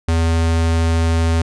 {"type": "tone", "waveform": "square", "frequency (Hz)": 82.41, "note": "E2", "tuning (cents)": 0, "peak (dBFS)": -14, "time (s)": [0.08, 1.42], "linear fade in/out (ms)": 5, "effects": ["resampled to 22050 Hz"]}